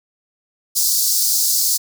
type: high-pass noise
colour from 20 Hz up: pink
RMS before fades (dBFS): -17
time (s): 0.75-1.78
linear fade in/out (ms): 20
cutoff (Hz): 4500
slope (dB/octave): 48
effects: none